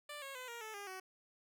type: tone with pitch steps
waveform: 10% pulse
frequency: 589 / 546.4 / 506.9 / 470.2 / 436.2 / 404.6 / 375.4 Hz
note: D5 / C#5 / B4 / A#4 / A4 / G#4 / F#4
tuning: +5 / -25 / +45 / +15 / -15 / -45 / +25 cents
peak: -37 dBFS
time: 0.09-1 s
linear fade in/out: 5 ms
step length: 130 ms
effects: none